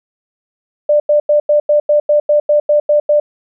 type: tone bursts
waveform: sine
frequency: 593 Hz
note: D5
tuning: 17 cents sharp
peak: -7 dBFS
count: 12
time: 0.89-3.2 s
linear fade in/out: 5 ms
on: 110 ms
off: 90 ms
effects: none

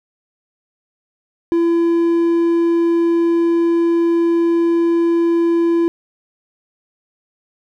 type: tone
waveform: triangle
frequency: 337.4 Hz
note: E4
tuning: 40 cents sharp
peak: -10 dBFS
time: 1.52-5.88 s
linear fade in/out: 0 ms
effects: none

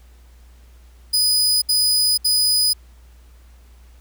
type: tone bursts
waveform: sawtooth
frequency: 4978 Hz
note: D#8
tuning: in tune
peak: -12 dBFS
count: 3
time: 1.13-2.734 s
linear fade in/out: 10 ms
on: 490 ms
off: 67 ms
effects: added 60 Hz sine -44 dBFS peak until 4 s + pink hiss -57 dBFS RMS until 4 s

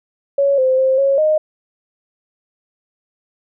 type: tone with pitch steps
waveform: sine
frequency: 558 / 519 / 526 / 549 / 618 Hz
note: C#5 / C5 / C5 / C#5 / D#5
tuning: +11 / -14 / +9 / -17 / -12 cents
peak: -11 dBFS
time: 0.38-1.38 s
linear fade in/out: 5 ms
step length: 200 ms
effects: none

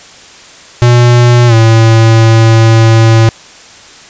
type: tone with pitch glide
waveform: square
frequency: 121 to 112.9 Hz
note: B2 to A2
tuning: -35 to +45 cents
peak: -3 dBFS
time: 0.82-3.29 s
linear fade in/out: 0 ms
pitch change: -120 cents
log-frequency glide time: 1.47-1.54 s
effects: white hiss -34 dBFS RMS until 4.09 s + resampled to 16000 Hz

